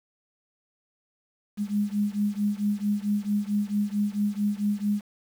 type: beating tone pair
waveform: sine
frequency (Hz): 204.2 / 208.7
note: G#3 / G#3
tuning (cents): -29 / +9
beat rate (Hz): 4.5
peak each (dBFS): -26 / -27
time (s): 1.57-5.03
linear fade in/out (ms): 50
effects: 8-bit